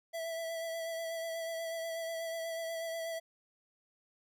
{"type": "tone with vibrato", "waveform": "square", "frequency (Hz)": 659.3, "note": "E5", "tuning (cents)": 0, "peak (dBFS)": -37, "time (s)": [0.13, 3.2], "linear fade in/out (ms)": 20, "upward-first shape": "sine", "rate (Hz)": 8.2, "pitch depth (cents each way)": 21, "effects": []}